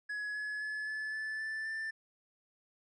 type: tone with pitch steps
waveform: triangle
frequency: 1685 / 1699.7 / 1714.5 / 1729.4 / 1744.4 / 1759.6 / 1774.9 Hz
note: G#6 / G#6 / A6 / A6 / A6 / A6 / A6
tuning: +25 / +40 / -45 / -30 / -15 / 0 / +15 cents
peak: -34 dBFS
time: 0.09-1.91 s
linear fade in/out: 10 ms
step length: 260 ms
effects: resampled to 22050 Hz